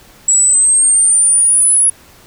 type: exponential sweep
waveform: sine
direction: up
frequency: 7720 to 10410 Hz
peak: -7 dBFS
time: 0.28-1.9 s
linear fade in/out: 5 ms
effects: pink hiss -43 dBFS RMS until 2.26 s